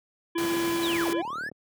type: harmonic tone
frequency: 337.1 Hz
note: E4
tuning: 39 cents sharp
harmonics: 1 / 3 / 5 / 7 / 9 / 10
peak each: -25 / -35 / -39 / -42 / -44 / -45 dBFS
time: 0.35-1.22 s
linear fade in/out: 10 ms
type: noise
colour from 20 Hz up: pink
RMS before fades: -33 dBFS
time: 0.38-1.13 s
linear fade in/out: 0 ms
type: click train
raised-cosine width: 2 ms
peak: -30 dBFS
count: 28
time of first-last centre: 0.8-1.516 s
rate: 37.7 Hz
type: linear two-way sweep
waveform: triangle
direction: down then up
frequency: 4189 to 293.7 to 1815 Hz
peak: -29 dBFS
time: 0.82-1.5 s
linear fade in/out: 20 ms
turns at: 1.1 s
effects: high-pass 150 Hz 12 dB/octave